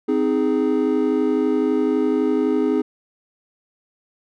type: chord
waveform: triangle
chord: Ab major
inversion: first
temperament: just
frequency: 259.6 / 311.5 / 415.3 Hz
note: C4 / Eb4 / Ab4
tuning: -13 / +2 / 0 cents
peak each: -19 dBFS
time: 0.08-2.82 s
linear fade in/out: 10 ms
effects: none